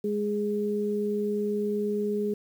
sine tone pair together, 207.3 / 415.5 Hz, G#3 / G#4, -3 / +1 cents, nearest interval octave, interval 1204 cents, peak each -29 / -27 dBFS, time 0.04-2.34 s, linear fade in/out 5 ms, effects 9-bit

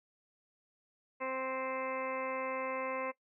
harmonic tone, 261.7 Hz, C4, in tune, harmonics 1 / 2 / 3 / 4 / 5 / 6 / 7 / 8 / 9 / 10, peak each -46 / -38 / -48 / -40 / -51 / -52 / -53 / -44 / -56 / -48 dBFS, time 1.2-3.12 s, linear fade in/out 20 ms, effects noise-tail reverb RT60 0.1 s tail -18 dB re dry

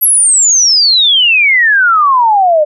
sine exponential sweep, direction down, 11770 to 587.3 Hz, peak -5 dBFS, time 0.01-2.65 s, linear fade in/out 20 ms, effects none

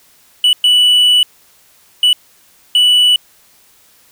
triangle tone bursts at uneven times, 2960 Hz, F#7, in tune, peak -5 dBFS, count 4, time 0.44-0.53 / 0.64-1.23 / 2.03-2.13 / 2.75-3.16 s, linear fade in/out 2 ms, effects white hiss -49 dBFS RMS until 4.11 s

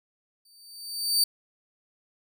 sawtooth tone with exponential growth, 4607 Hz, D8, 34 cents flat, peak -15 dBFS, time 0.45-1.24 s, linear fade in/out 5 ms, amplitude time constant 170 ms, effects none

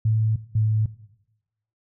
sine tone pair in turn, 109.8 / 108.66 Hz, A2 / A2, -3 / -21 cents, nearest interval unison, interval 18 cents, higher first, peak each -17 dBFS, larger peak neither, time 0.05-0.36 / 0.55-0.86 s, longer neither, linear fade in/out 5 ms, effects noise-tail reverb RT60 0.9 s tail -17 dB re dry

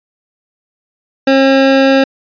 square tone pair together, 269.5 / 539 Hz, C#4 / C#5, -49 / -49 cents, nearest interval octave, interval 1200 cents, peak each -10 dBFS, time 1.27-2.04 s, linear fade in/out 5 ms, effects resampled to 11025 Hz

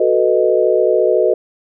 sine chord, B dominant seventh, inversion second, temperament equal, 370 / 440 / 493.9 / 622.3 Hz, F#4 / A4 / B4 / D#5, 0 / 0 / 0 / 0 cents, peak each -16 dBFS, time 0-1.34 s, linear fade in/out 5 ms, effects none

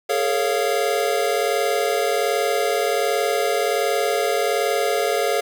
square chord, Bb minor seventh, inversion third, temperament equal with one note detuned, 415.3 / 456.6 / 554.4 / 698.5 Hz, Ab4 / Bb4 / Db5 / F5, 0 / -36 / 0 / 0 cents, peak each -25 / -25 / -25 / -25 dBFS, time 0.09-5.41 s, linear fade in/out 10 ms, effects 8-bit

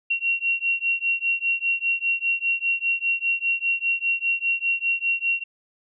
sine beating tone pair, 2739 / 2744 Hz, F7 / F7, -34 / -31 cents, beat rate 5 Hz, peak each -24 dBFS, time 0.1-5.44 s, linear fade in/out 10 ms, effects none

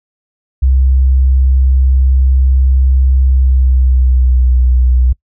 sine tone with pitch glide, 65.41 to 62.42 Hz, C2 to B1, 0 to +19 cents, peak -6 dBFS, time 0.62-5.13 s, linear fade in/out 10 ms, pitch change -81 cents, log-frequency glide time 3.24-4.55 s, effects noise-tail reverb RT60 0.1 s tail -24 dB re dry

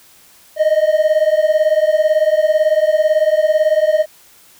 triangle beating tone pair, 611 / 629 Hz, D#5 / D#5, -32 / +19 cents, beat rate 18 Hz, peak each -12 dBFS, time 0.56-4.06 s, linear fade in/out 50 ms, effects white hiss -47 dBFS RMS until 4.59 s

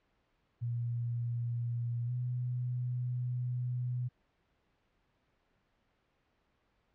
sine tone with pitch glide, 118.8 to 123.77 Hz, A#2 to B2, +33 to +4 cents, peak -32 dBFS, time 0.61-4.09 s, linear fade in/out 20 ms, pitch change +71 cents, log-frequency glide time 2.06-2.11 s, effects pink hiss -75 dBFS RMS until 6.94 s + low-pass 3000 Hz 12 dB/octave

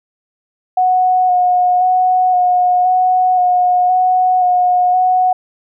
sine tone with vibrato, 730 Hz, F#5, 24 cents flat, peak -9 dBFS, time 0.77-5.33 s, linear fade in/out 5 ms, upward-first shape square, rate 0.96 Hz, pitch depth 16 cents each way, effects none

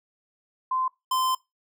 sine / square tone pair in turn, 1034 / 1034 Hz, C6 / C6, -21 / -21 cents, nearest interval unison, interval 0 cents, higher neither, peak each -23 dBFS, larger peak neither, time 0.71-0.88 / 1.11-1.35 s, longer second, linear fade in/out 5 ms, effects noise-tail reverb RT60 0.2 s tail -21 dB re dry

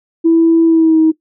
sine tone with pitch glide, 329.6 to 317.8 Hz, E4 to D#4, 0 to +37 cents, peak -5 dBFS, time 0.24-1.12 s, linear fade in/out 20 ms, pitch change -63 cents, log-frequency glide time 0.65-0.99 s, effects noise-tail reverb RT60 0.1 s tail -18 dB re dry + tanh soft clip ceiling -1 dBFS

